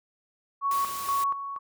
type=tone with tremolo; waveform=sine; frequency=1113 Hz; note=C#6; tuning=7 cents sharp; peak=-23 dBFS; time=0.61-1.59 s; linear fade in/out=50 ms; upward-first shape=square; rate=2.1 Hz; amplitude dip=65%
type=noise; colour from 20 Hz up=white; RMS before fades=-38 dBFS; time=0.71-1.24 s; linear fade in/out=2 ms
effects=none